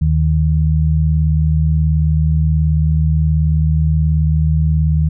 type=tone pair together; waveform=sine; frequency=76.93 / 155.56 Hz; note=D#2 / D#3; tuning=-19 / 0 cents; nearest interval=octave; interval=1219 cents; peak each=-13 / -14 dBFS; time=0.01-5.09 s; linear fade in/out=10 ms; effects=none